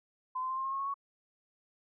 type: tone with pitch steps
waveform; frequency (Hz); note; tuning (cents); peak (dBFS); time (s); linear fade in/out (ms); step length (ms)
sine; 1023 / 1035.5 / 1048.1 / 1060.9 / 1073.9 / 1087 / 1100.2 / 1113.7; C6 / C6 / C6 / C6 / C6 / C#6 / C#6 / C#6; -39 / -18 / +3 / +24 / +45 / -34 / -13 / +8; -32; 0.35-0.942; 10; 74
effects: none